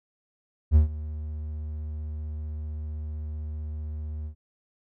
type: tone with ADSR envelope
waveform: triangle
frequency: 76.3 Hz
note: D#2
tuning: 33 cents flat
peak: -10 dBFS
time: 0.71-4.35 s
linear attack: 47 ms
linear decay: 120 ms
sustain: -19 dB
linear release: 90 ms
effects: none